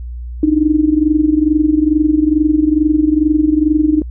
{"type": "tone with amplitude modulation", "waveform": "sine", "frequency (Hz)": 306.3, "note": "D#4", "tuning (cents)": -27, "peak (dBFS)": -6, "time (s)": [0.43, 4.02], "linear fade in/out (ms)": 2, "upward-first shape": "sine", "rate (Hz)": 22.3, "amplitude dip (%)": 80, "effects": ["added 60 Hz sine -23 dBFS peak until 4.1 s"]}